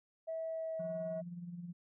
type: tone with pitch glide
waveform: sine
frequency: 649 to 640.8 Hz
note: E5 to E5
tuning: -27 to -49 cents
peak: -36 dBFS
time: 0.27-1.22 s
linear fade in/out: 20 ms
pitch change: -22 cents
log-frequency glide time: 0.48-1.03 s
type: tone with tremolo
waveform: sine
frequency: 174.2 Hz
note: F3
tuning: 4 cents flat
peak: -40 dBFS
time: 0.79-1.73 s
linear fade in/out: 10 ms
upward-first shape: sine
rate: 19 Hz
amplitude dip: 55%
effects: tanh soft clip ceiling -31 dBFS